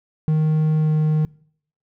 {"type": "tone with pitch glide", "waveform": "triangle", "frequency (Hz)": [155.56, 154.49], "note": ["D#3", "D#3"], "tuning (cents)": [0, -12], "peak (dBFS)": -13, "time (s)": [0.28, 1.25], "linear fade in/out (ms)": 0, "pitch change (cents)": -12, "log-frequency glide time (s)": [0.79, 0.91], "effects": ["noise-tail reverb RT60 0.6 s tail -24 dB re dry"]}